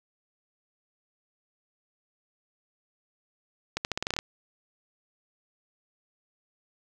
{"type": "accelerating click train", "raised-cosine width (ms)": 0.2, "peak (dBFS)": -11, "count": 10, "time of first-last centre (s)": [3.77, 4.189], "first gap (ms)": 79, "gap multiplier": 0.86, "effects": []}